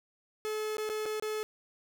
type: tone with dropouts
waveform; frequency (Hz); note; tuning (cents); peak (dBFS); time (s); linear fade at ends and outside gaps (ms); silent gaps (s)
45% pulse; 430; A4; -40; -32; 0.45-1.43; 0; 0.769-0.782 / 0.891-0.898 / 1.056-1.061 / 1.198-1.224
effects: none